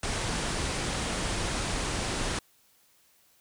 pink low-pass noise, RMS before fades -31 dBFS, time 0.03-2.39 s, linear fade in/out 2 ms, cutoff 9900 Hz, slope 96 dB/octave, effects white hiss -64 dBFS RMS until 3.4 s

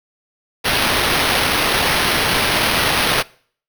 white noise with sample-and-hold, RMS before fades -17 dBFS, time 0.64-3.23 s, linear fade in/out 20 ms, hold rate 7350 Hz, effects noise-tail reverb RT60 0.5 s tail -23 dB re dry

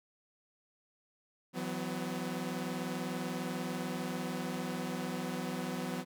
sawtooth chord, E suspended second, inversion none, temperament equal with one note detuned, 164.81 / 185 / 251.7 Hz, E3 / F#3 / B3, 0 / 0 / +33 cents, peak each -38 / -35 / -35 dBFS, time 1.53-6.05 s, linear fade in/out 50 ms, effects none

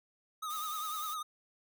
square tone with vibrato, 1244.5 Hz, D#6, in tune, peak -37 dBFS, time 0.42-1.23 s, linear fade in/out 10 ms, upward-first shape triangle, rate 10 Hz, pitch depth 78 cents each way
blue noise, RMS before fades -45 dBFS, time 0.49-1.15 s, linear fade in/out 20 ms
effects none

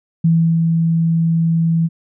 sine tone with ADSR envelope, 164.9 Hz, E3, 1 cent sharp, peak -9 dBFS, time 0.24-1.89 s, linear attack 8 ms, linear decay 330 ms, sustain -3 dB, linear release 35 ms, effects none

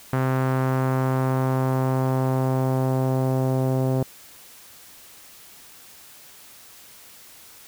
sawtooth tone with low-pass filter sweep, 130.81 Hz, C3, in tune, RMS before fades -22 dBFS, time 0.13-4.03 s, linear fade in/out 2 ms, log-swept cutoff 1500 to 620 Hz, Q 1.4, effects white hiss -47 dBFS RMS until 7.67 s

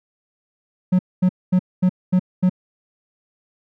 triangle tone bursts, 183 Hz, F#3, 19 cents flat, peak -10 dBFS, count 6, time 0.92-2.496 s, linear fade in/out 10 ms, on 71 ms, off 230 ms, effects none

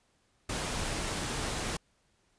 pink noise, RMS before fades -34 dBFS, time 0.49-1.77 s, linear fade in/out 5 ms, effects pink hiss -71 dBFS RMS until 2.38 s + resampled to 22050 Hz

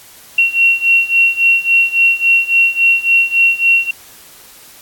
sine beating tone pair, 2732 / 2735.6 Hz, F7 / F7, -39 / -36 cents, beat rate 3.6 Hz, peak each -13 / -11 dBFS, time 0.38-3.91 s, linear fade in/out 5 ms, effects white hiss -40 dBFS RMS until 4.81 s + AAC 64 kbps

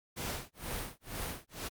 pink noise with tremolo, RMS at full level -37 dBFS, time 0.16-1.69 s, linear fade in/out 20 ms, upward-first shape sine, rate 2.1 Hz, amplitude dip 100%, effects Opus 48 kbps

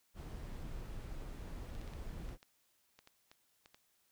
brown noise, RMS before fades -45 dBFS, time 0.14-2.38 s, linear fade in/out 50 ms
clicks, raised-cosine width 0.2 ms, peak -39 dBFS, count 11, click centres 1.751 / 1.814 / 1.877 / 1.936 / 2.29 / 2.429 / 2.99 / 3.074 / 3.315 / 3.659 / 3.745 s
effects white hiss -75 dBFS RMS until 4.11 s

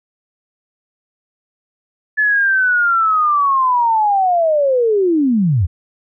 sine linear sweep, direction down, 1731 to 74.6 Hz, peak -11 dBFS, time 2.17-5.67 s, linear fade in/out 20 ms, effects none

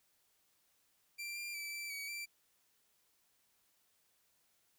sawtooth tone with pitch steps, 2359 / 2386 / 2320 / 2334 / 2265 / 2345 Hz, D7 / D7 / D7 / D7 / C#7 / D7, +7 / +27 / -22 / -11 / +37 / -3 cents, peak -38 dBFS, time 1.18-2.26 s, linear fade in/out 20 ms, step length 180 ms, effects white hiss -75 dBFS RMS until 4.78 s

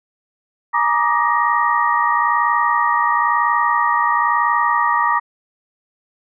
sine tone cluster, 842 / 946 / 1165 / 1226 / 1878 Hz, G#5 / A#5 / D6 / D#6 / A#6, +24 / +25 / -14 / -26 / +12 cents, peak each -27 / -18 / -18 / -22 / -21 dBFS, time 0.73-5.2 s, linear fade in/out 20 ms, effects none

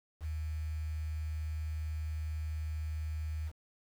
sine tone with quantisation, 77.78 Hz, D#2, in tune, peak -34 dBFS, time 0.2-3.52 s, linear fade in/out 50 ms, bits 9, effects none

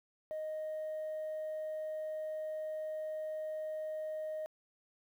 sine tone, 622 Hz, D#5, 1 cent flat, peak -35 dBFS, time 0.31-4.46 s, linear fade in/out 0 ms, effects tanh soft clip ceiling -35 dBFS + 11-bit

